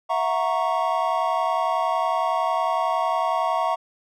triangle chord, F# dominant seventh, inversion third, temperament equal with one note detuned, 659.3 / 730.2 / 932.3 / 1108.7 Hz, E5 / F#5 / A#5 / C#6, 0 / -23 / 0 / 0 cents, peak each -24 dBFS, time 0.09-3.76 s, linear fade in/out 20 ms, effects none

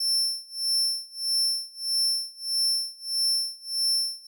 40% pulse tone with tremolo, 5370 Hz, E8, 31 cents sharp, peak -20 dBFS, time 0-4.27 s, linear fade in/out 5 ms, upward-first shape sine, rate 1.6 Hz, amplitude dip 95%, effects none

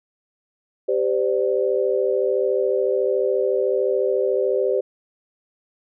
sine chord, G suspended fourth, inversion none, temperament equal with one note detuned, 392 / 513.4 / 587.3 Hz, G4 / C5 / D5, 0 / -33 / 0 cents, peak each -21 / -21 / -25 dBFS, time 0.88-4.81 s, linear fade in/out 10 ms, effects none

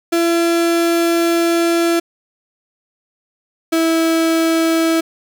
35% pulse tone pair in turn, 337.6 / 327 Hz, E4 / E4, +41 / -14 cents, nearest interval minor second, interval 55 cents, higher first, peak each -11 dBFS, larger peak neither, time 0.12-2 / 3.72-5.01 s, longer first, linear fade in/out 10 ms, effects none

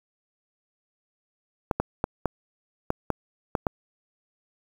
clicks, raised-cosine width 1 ms, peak -9 dBFS, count 8, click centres 1.712 / 1.8 / 2.041 / 2.257 / 2.904 / 3.103 / 3.552 / 3.668 s, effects 7-bit

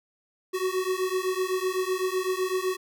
square beating tone pair, 368.6 / 376.5 Hz, F#4 / F#4, -7 / +30 cents, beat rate 7.9 Hz, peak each -29 dBFS, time 0.53-2.77 s, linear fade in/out 20 ms, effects none

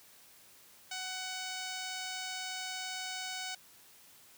5% pulse tone with notch filter, 747 Hz, F#5, 16 cents sharp, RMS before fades -40 dBFS, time 0.91-3.55 s, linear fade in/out 5 ms, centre 11000 Hz, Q 0.84, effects white hiss -59 dBFS RMS until 4.37 s + high-pass 60 Hz 12 dB/octave

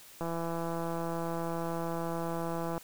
click train, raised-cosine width 1 ms, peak -22 dBFS, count 430, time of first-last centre 0.21-2.779 s, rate 167 Hz, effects white hiss -53 dBFS RMS until 2.83 s

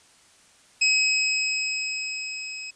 25% pulse tone with level ramp, 2550 Hz, D#7, 42 cents sharp, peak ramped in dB -13 to -30 dBFS, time 0.81-2.71 s, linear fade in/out 10 ms, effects white hiss -56 dBFS RMS until 2.75 s + resampled to 22050 Hz

